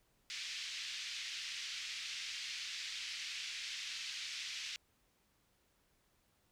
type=band-pass noise; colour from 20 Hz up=pink; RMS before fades=-44 dBFS; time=0.3-4.76 s; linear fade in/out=0 ms; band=2200 to 5800 Hz; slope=24 dB/octave; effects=pink hiss -75 dBFS RMS until 6.51 s